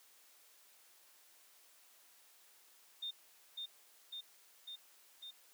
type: tone with echo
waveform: sine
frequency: 3640 Hz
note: A#7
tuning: 42 cents flat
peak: -39 dBFS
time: 3.02-3.11 s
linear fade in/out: 10 ms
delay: 550 ms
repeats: 4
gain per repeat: -2 dB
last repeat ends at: 5.31 s
effects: white hiss -65 dBFS RMS until 5.53 s + high-pass 400 Hz 12 dB/octave